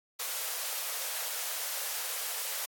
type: high-pass noise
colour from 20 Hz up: white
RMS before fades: -35 dBFS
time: 0.19-2.66 s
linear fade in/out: 10 ms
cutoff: 450 Hz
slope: 96 dB/octave
effects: AAC 64 kbps